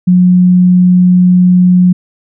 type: tone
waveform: sine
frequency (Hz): 180.6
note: F#3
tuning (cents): -42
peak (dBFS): -3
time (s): 0.07-1.93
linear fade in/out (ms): 10
effects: none